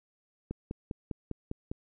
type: click train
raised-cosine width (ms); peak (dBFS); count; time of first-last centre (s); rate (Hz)
3; -22; 7; 0.51-1.715; 4.98
effects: none